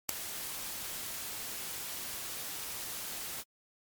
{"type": "noise with ADSR envelope", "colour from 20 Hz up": "white", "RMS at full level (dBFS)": -22, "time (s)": [0.09, 3.44], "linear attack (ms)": 3, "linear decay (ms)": 3, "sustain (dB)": -18, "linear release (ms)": 42, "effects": ["MP3 96 kbps"]}